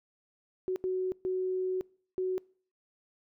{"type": "tone bursts at uneven times", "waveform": "sine", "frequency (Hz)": 371.6, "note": "F#4", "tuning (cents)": 7, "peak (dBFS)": -28, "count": 4, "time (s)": [[0.68, 0.76], [0.84, 1.12], [1.25, 1.81], [2.18, 2.38]], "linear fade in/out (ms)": 0, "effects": ["noise-tail reverb RT60 0.5 s tail -26 dB re dry"]}